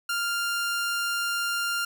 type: tone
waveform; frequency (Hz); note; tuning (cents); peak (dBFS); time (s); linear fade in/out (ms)
sawtooth; 1396.9; F6; 0; -22; 0.09-1.85; 5
effects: none